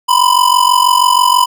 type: ring-modulated tone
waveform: square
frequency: 998 Hz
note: B5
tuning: 18 cents sharp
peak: -5 dBFS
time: 0.08-1.46 s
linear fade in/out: 20 ms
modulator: 23.1 Hz
effects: none